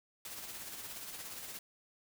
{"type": "noise with tremolo", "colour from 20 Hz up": "white", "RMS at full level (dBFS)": -44, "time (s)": [0.25, 1.59], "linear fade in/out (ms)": 2, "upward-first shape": "sine", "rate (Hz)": 17, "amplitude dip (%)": 40, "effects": []}